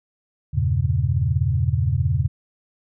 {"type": "chord", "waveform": "sine", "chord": "E diminished seventh", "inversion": "none", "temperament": "equal with one note detuned", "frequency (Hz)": [82.41, 98, 119.54, 138.59], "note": ["E2", "G2", "Bb2", "Db3"], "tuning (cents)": [0, 0, 44, 0], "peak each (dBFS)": -23, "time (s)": [0.53, 2.28], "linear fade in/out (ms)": 20, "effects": []}